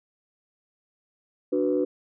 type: chord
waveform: sine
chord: B minor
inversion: first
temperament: equal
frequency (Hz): 293.7 / 370 / 493.9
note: D4 / F#4 / B4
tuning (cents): 0 / 0 / 0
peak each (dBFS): -25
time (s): 1.52-1.85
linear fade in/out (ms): 10
effects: tanh soft clip ceiling -13 dBFS